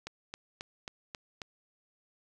click train, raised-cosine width 0.2 ms, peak -22 dBFS, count 6, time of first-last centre 0.07-1.418 s, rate 3.71 Hz, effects none

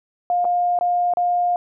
sine tone with dropouts, 708 Hz, F5, 23 cents sharp, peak -16 dBFS, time 0.3-1.56 s, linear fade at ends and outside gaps 1 ms, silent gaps 0.445-0.451 / 0.789-0.81 / 1.137-1.171 s, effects none

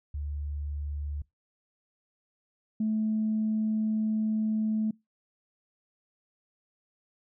sine tone pair in turn, 72.9 / 217.3 Hz, D2 / A3, -12 / -21 cents, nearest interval octave + perfect fifth, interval 1891 cents, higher second, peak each -31 / -24 dBFS, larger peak second, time 0.14-1.22 / 2.8-4.91 s, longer second, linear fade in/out 5 ms, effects noise-tail reverb RT60 0.2 s tail -24 dB re dry + tanh soft clip ceiling -20 dBFS

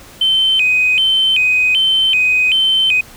sine tone with vibrato, 2781 Hz, F7, 8 cents flat, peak -9 dBFS, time 0.21-3.01 s, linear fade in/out 5 ms, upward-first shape square, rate 1.3 Hz, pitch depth 180 cents each way, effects tanh soft clip ceiling -5 dBFS + pink hiss -39 dBFS RMS until 3.16 s

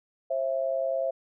sine tone pair together, 533.7 / 664 Hz, C5 / E5, +34 / +12 cents, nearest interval major third, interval 378 cents, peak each -28 dBFS, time 0.3-1.11 s, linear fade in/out 10 ms, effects none

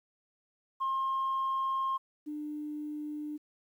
sine tone pair in turn, 1067 / 299.4 Hz, C6 / D4, +34 / +33 cents, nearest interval octave + minor seventh, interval 2201 cents, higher first, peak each -27 / -35 dBFS, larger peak first, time 0.8-1.98 / 2.26-3.38 s, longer first, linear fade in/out 20 ms, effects tanh soft clip ceiling -26 dBFS + 11-bit

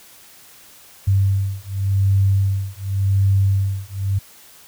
sine beating tone pair, 97.3 / 98.19 Hz, G2 / G2, -12 / +3 cents, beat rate 0.89 Hz, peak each -18 dBFS, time 1.07-4.19 s, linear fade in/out 10 ms, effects white hiss -46 dBFS RMS until 4.67 s

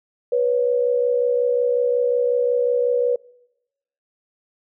sine tone pair together, 488.9 / 554.4 Hz, B4 / C#5, -18 / 0 cents, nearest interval major second, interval 218 cents, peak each -17 / -23 dBFS, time 0.32-3.16 s, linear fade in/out 5 ms, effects noise-tail reverb RT60 0.9 s tail -24 dB re dry

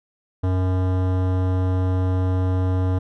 sine tone with hard clipping, 92.5 Hz, F#2, in tune, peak -20 dBFS, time 0.43-2.99 s, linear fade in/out 10 ms, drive 18 dB, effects none

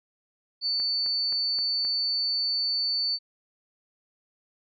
sine tone, 4500 Hz, C#8, 25 cents sharp, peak -24 dBFS, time 0.61-3.19 s, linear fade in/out 50 ms
click train, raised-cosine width 0.5 ms, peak -29 dBFS, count 5, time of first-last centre 0.8-1.85 s, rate 3.81 Hz
effects none

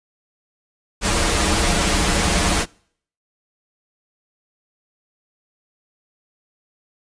pink noise with comb filter, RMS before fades -18 dBFS, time 1.01-2.66 s, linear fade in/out 50 ms, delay 7.8 ms, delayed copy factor -0.75, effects noise-tail reverb RT60 0.6 s tail -26 dB re dry + resampled to 22050 Hz

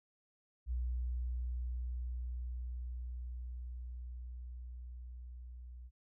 sine tone with level ramp, 61.2 Hz, B1, 15 cents flat, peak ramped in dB -33 to -47 dBFS, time 0.66-5.91 s, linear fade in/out 50 ms, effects none

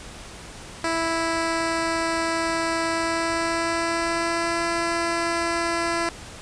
10% pulse tone with pitch glide, 329.6 to 337.1 Hz, E4 to E4, 0 to +39 cents, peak -14 dBFS, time 0.84-6.09 s, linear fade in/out 2 ms, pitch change +39 cents, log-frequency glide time 2.92-4.63 s, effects pink hiss -40 dBFS RMS until 6.41 s + resampled to 22050 Hz

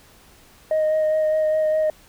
sine tone with vibrato, 622 Hz, D#5, 1 cent flat, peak -15 dBFS, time 0.71-1.9 s, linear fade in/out 2 ms, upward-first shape sine, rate 4.9 Hz, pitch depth 13 cents each way, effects tanh soft clip ceiling -15 dBFS + pink hiss -51 dBFS RMS until 2.08 s

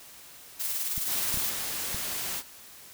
blue noise with tremolo, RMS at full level -29 dBFS, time 0.59-1.51 s, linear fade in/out 20 ms, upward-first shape triangle, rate 19 Hz, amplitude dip 45%
clicks, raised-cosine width 5 ms, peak -26 dBFS, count 4, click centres 0.979 / 1.342 / 1.373 / 1.945 s
white noise, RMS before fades -33 dBFS, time 1.05-2.43 s, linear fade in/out 50 ms
effects white hiss -49 dBFS RMS until 2.93 s

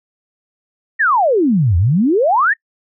sine exponential two-way sweep, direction down then up, 1912 to 80.9 to 1912 Hz, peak -10 dBFS, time 0.99-2.54 s, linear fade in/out 20 ms, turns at 1.77 s, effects noise-tail reverb RT60 0.1 s tail -26 dB re dry

